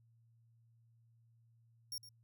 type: tone with echo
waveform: sawtooth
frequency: 5550 Hz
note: F8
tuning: 12 cents flat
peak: -38 dBFS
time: 1.92-1.98 s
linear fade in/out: 2 ms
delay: 110 ms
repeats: 1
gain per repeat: -13 dB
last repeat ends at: 2.09 s
effects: added 115 Hz sine -66 dBFS peak until 2.23 s